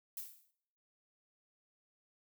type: noise with exponential decay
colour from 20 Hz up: violet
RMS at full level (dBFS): -40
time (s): 0.17-0.51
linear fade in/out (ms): 2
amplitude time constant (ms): 73
effects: noise-tail reverb RT60 0.7 s tail -20 dB re dry